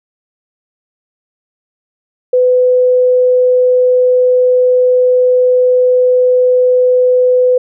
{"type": "tone", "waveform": "sine", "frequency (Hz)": 502, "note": "B4", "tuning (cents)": 28, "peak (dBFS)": -6, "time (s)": [2.33, 7.58], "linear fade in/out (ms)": 5, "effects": []}